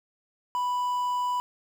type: tone with quantisation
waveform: triangle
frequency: 987.8 Hz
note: B5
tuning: in tune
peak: -23 dBFS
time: 0.55-1.4 s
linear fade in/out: 0 ms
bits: 8
effects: none